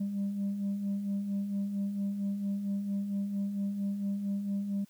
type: beating tone pair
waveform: sine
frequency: 196 / 200.4 Hz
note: G3 / G3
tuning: 0 / +38 cents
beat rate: 4.4 Hz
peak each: -38 / -29 dBFS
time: 0-4.85 s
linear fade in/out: 10 ms
effects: tanh soft clip ceiling -27 dBFS + white hiss -65 dBFS RMS until 4.89 s